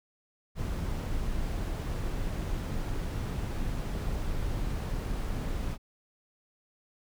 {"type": "noise", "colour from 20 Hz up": "brown", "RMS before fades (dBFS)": -32, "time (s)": [0.55, 5.78], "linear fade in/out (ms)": 50, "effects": []}